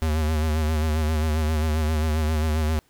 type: tone with vibrato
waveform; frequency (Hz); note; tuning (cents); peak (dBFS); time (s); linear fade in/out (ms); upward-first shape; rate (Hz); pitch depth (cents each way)
square; 77.78; D#2; 0; -21; 0.02-2.79; 0; sine; 7.5; 53
effects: pink hiss -62 dBFS RMS until 2.89 s